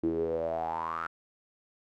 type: tone with band-pass filter sweep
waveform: sawtooth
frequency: 81.9 Hz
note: E2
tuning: 11 cents flat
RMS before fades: -32 dBFS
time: 0.03-1.07 s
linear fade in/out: 5 ms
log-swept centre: 320 to 1400 Hz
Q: 9.9
effects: none